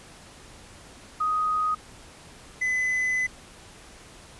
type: tone pair in turn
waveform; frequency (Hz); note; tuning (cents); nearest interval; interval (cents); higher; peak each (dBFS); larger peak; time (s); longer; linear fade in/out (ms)
sine / triangle; 1250 / 2013; D#6 / B6; +8 / +33; minor sixth; 825; second; -22 / -21; second; 1.2-1.75 / 2.61-3.27; second; 10
effects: pink hiss -48 dBFS RMS until 4.39 s + resampled to 24000 Hz